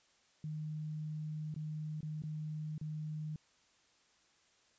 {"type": "tone with dropouts", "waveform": "sine", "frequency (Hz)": 153.8, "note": "D#3", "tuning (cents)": -20, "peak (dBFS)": -38, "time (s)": [0.44, 3.36], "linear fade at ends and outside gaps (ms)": 2, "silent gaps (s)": [[1.542, 1.562], [2.007, 2.029], [2.221, 2.236], [2.78, 2.812]], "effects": ["white hiss -70 dBFS RMS until 4.78 s", "resampled to 16000 Hz"]}